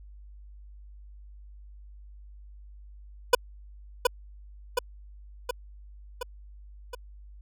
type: tone with echo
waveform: 25% pulse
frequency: 493.9 Hz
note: B4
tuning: in tune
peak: -10 dBFS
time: 3.33-3.35 s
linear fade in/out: 5 ms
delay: 720 ms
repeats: 5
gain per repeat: -4 dB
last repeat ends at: 6.95 s
effects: added 50 Hz sine -45 dBFS peak until 7.41 s